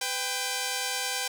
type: tone pair together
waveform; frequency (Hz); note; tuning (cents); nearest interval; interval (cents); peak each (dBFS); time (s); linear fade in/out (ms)
5% pulse; 503.6 / 790; B4 / G5; +34 / +13; minor sixth; 779; -22 / -18; 0.01-1.28; 5
effects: none